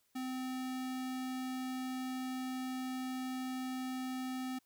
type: tone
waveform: square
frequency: 257.6 Hz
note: C4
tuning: 27 cents flat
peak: -38 dBFS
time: 0.15-4.59 s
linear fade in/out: 10 ms
effects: white hiss -75 dBFS RMS until 4.65 s